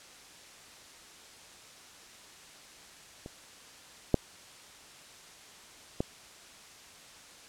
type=clicks; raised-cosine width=2 ms; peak=-28 / -8 / -15 dBFS; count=3; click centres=3.261 / 4.143 / 6.005 s; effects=white hiss -52 dBFS RMS until 7.48 s + low-pass 8000 Hz 12 dB/octave